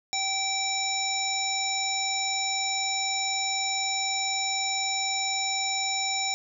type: harmonic tone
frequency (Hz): 774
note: G5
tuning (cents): -22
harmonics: 1 / 3 / 5 / 7 / 9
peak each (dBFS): -32 / -32 / -32 / -32 / -32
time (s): 0.13-6.34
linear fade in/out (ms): 0
effects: none